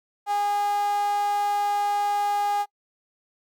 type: tone with high-pass filter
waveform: sawtooth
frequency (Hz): 409.2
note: G#4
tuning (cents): -26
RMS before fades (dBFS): -24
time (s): 0.26-2.66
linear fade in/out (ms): 50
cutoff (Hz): 840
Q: 7.7
effects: noise-tail reverb RT60 0.1 s tail -24 dB re dry